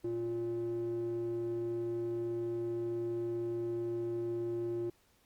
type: tone with band-pass filter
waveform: square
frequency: 116.54 Hz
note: A#2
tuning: in tune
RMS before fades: -36 dBFS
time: 0.04-4.9 s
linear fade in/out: 5 ms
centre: 320 Hz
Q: 6.9
effects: pink hiss -69 dBFS RMS until 5.25 s + Opus 48 kbps